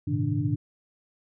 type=tone cluster; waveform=sine; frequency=102.7 / 115.6 / 130.8 / 154.3 / 294.3 Hz; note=G#2 / A#2 / C3 / D#3 / D4; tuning=-19 / -14 / 0 / -14 / +4 cents; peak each=-30 dBFS; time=0.07-0.56 s; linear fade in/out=10 ms; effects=none